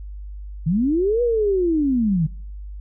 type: linear two-way sweep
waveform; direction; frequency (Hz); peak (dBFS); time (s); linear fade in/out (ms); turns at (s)
sine; up then down; 146.83 to 490 to 146.83; -16; 0.66-2.27; 10; 1.22
effects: noise-tail reverb RT60 0.6 s tail -25 dB re dry + added 50 Hz sine -31 dBFS peak until 2.8 s